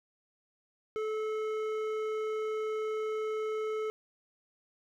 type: tone with hard clipping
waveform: triangle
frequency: 433.6 Hz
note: A4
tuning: 25 cents flat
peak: -33 dBFS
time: 0.96-3.9 s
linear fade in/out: 0 ms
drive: 14 dB
effects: none